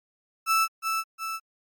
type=tone with echo; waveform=35% pulse; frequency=1318.5 Hz; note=E6; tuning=in tune; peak=-18 dBFS; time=0.46-0.68 s; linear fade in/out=50 ms; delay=360 ms; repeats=2; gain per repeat=-5 dB; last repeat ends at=1.4 s; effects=MP3 96 kbps